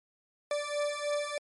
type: beating tone pair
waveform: 40% pulse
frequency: 584 / 587.2 Hz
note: D5 / D5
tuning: -10 / 0 cents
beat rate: 3.2 Hz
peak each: -33 / -32 dBFS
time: 0.51-1.38 s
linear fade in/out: 2 ms
effects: MP3 48 kbps